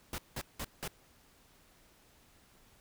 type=noise bursts; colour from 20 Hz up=pink; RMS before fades=-39 dBFS; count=4; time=0.13-0.878 s; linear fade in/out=2 ms; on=52 ms; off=180 ms; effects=pink hiss -64 dBFS RMS until 2.8 s